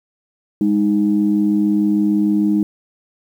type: tone pair together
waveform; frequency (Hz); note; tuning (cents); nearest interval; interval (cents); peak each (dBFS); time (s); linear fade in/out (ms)
sine; 204.5 / 311.1; G#3 / D#4; -26 / 0; perfect fifth; 726; -15; 0.61-2.63; 2
effects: tanh soft clip ceiling -5 dBFS + 8-bit